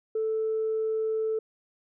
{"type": "tone", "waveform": "sine", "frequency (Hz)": 440, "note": "A4", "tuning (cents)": 0, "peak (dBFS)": -24, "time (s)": [0.15, 1.39], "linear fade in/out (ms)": 5, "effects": ["tanh soft clip ceiling -21 dBFS"]}